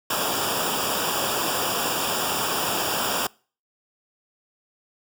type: noise with comb filter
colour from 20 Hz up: pink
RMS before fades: -25 dBFS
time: 0.1-3.27 s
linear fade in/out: 5 ms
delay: 0.48 ms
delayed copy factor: -0.85
effects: noise-tail reverb RT60 0.4 s tail -25 dB re dry + high-pass 100 Hz 12 dB/octave